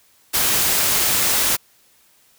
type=noise; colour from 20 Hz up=white; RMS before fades=-18 dBFS; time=0.33-1.57 s; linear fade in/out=20 ms; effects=white hiss -56 dBFS RMS until 2.38 s